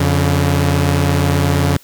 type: tone pair together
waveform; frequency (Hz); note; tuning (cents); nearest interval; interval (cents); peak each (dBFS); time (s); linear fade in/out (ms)
sawtooth; 88.18 / 142.1; F2 / C#3; +17 / +43; minor sixth; 826; -11 / -11; 0-1.77; 5
effects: white hiss -46 dBFS RMS until 1.83 s